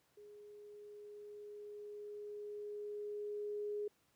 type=tone with level ramp; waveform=sine; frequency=415.5 Hz; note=G#4; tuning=1 cent sharp; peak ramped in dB=-54 to -37 dBFS; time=0.17-3.88 s; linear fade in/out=5 ms; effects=pink hiss -75 dBFS RMS until 4.15 s + high-pass 100 Hz 12 dB/octave